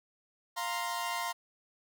sawtooth chord, F suspended fourth, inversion none, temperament equal, 698.5 / 932.3 / 1046.5 Hz, F5 / Bb5 / C6, 0 / 0 / 0 cents, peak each -35 / -33 / -33 dBFS, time 0.56-1.33 s, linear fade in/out 20 ms, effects none

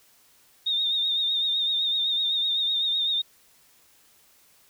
sine tone with vibrato, 3674 Hz, A#7, 26 cents flat, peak -22 dBFS, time 0.66-3.22 s, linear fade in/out 10 ms, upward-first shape triangle, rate 7.9 Hz, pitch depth 58 cents each way, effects white hiss -59 dBFS RMS until 4.69 s

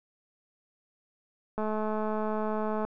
click train, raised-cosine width 1 ms, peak -19 dBFS, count 274, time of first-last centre 1.58-2.85 s, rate 215 Hz, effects none

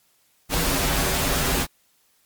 pink noise with comb filter, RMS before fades -22 dBFS, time 0.49-1.67 s, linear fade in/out 50 ms, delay 9.4 ms, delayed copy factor -0.8, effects white hiss -63 dBFS RMS until 2.25 s + MP3 96 kbps

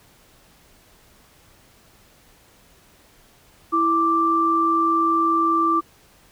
sine tone pair together, 329.6 / 1174.6 Hz, E4 / D6, 0 / 0 cents, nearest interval octave + minor seventh, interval 2200 cents, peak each -22 / -17 dBFS, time 3.72-5.81 s, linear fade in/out 20 ms, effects pink hiss -54 dBFS RMS until 6.31 s

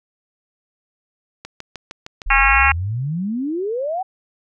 click train, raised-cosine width 0.2 ms, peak -15 dBFS, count 6, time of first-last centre 1.45-2.218 s, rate 6.51 Hz
sine exponential sweep, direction up, 34.65 to 780 Hz, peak -20 dBFS, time 2.26-4.03 s, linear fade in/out 10 ms
harmonic tone, 272.9 Hz, C#4, 27 cents flat, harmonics 3 / 4 / 5 / 6 / 7 / 8 / 9 / 10, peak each -20 / -20 / -20 / -20 / -20 / -20 / -20 / -20 dBFS, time 2.3-2.72 s, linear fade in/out 5 ms
effects none

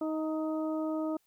harmonic tone with a mistuned harmonic, 313.8 Hz, D#4, 15 cents sharp, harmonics 1 / 2 / 3 / 4, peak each -31 / -36 / -45 / -44 dBFS, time 0.01-1.17 s, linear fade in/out 5 ms, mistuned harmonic 3, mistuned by -23 cents, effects white hiss -73 dBFS RMS until 1.26 s

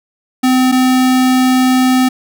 square tone pair in turn, 256.5 / 256.5 Hz, C4 / C4, -34 / -34 cents, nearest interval unison, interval 0 cents, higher neither, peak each -9 dBFS, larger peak neither, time 0.43-0.72 / 0.72-2.09 s, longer second, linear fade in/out 10 ms, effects none

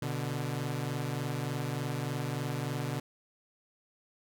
sawtooth tone pair together, 123.47 / 146.83 Hz, B2 / D3, 0 / 0 cents, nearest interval minor third, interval 300 cents, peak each -31 / -31 dBFS, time 0.02-3 s, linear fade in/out 5 ms, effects none

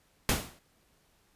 pink noise with exponential decay, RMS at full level -23 dBFS, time 0.29-0.59 s, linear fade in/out 1 ms, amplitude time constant 64 ms, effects pink hiss -68 dBFS RMS until 1.35 s + resampled to 32000 Hz

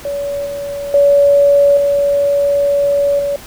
sine tone with level steps, 568 Hz, C#5, 42 cents sharp, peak -17 / -20 / -6 / -10 / -14 dBFS, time 0.05-3.36 s, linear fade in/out 2 ms, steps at 0.46 / 0.94 / 1.77 / 3.19 s, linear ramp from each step 2 ms, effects pink hiss -35 dBFS RMS until 3.46 s

